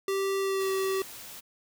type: tone with pitch glide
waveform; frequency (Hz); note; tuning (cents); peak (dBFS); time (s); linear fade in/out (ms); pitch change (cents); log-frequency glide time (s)
square; 390 to 384; G4 to G4; -9 to -36; -27; 0.08-1.02; 2; -27; 0.4-0.71
type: noise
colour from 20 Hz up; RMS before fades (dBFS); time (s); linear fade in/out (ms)
white; -44; 0.59-1.41; 20
effects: none